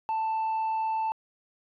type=tone; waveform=sine; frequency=884 Hz; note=A5; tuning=8 cents sharp; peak=-23 dBFS; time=0.09-1.12 s; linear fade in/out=0 ms; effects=tanh soft clip ceiling -25 dBFS